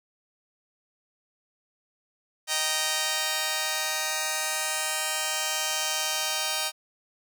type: chord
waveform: 5% pulse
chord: Eb major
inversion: none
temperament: just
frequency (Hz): 622.3 / 777.8 / 933.4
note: Eb5 / G5 / Bb5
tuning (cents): 0 / -14 / +2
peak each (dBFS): -19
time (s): 2.47-6.72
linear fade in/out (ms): 50
effects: none